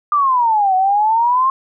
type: exponential two-way sweep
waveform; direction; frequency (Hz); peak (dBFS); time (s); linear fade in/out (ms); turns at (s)
sine; down then up; 1206 to 740 to 1075; -11; 0.12-1.5; 2; 0.75
effects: none